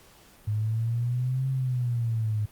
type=exponential two-way sweep; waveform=sine; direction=up then down; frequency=104.6 to 134 to 104.6 Hz; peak=-24 dBFS; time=0.47-2.46 s; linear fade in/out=10 ms; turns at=1.49 s; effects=pink hiss -55 dBFS RMS until 2.51 s + Opus 48 kbps